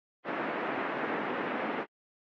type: band-pass noise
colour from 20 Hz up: pink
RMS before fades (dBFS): -34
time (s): 0.24-1.86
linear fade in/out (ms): 50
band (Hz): 240 to 2100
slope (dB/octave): 24
effects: AAC 32 kbps